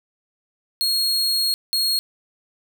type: tone bursts at uneven times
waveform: 40% pulse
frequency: 4285 Hz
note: C8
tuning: 40 cents sharp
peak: -17 dBFS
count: 2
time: 0.81-1.54 / 1.73-1.99 s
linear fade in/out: 0 ms
effects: none